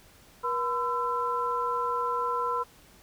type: tone cluster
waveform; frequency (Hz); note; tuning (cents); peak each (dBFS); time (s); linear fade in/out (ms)
sine; 480.7 / 1013 / 1337; B4 / B5 / E6; -47 / +44 / +24; -33 / -28 / -32; 0.43-2.64; 20
effects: pink hiss -56 dBFS RMS until 3.02 s